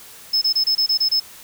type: tone bursts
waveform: sine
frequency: 5210 Hz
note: E8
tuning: 21 cents flat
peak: -12 dBFS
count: 8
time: 0.33-1.2 s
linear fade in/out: 10 ms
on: 86 ms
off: 26 ms
effects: tanh soft clip ceiling -14 dBFS + white hiss -42 dBFS RMS until 1.43 s